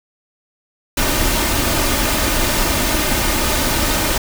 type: noise with comb filter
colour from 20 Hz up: pink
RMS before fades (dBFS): -17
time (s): 0.97-4.18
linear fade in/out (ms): 5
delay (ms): 3.3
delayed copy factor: +0.5
effects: none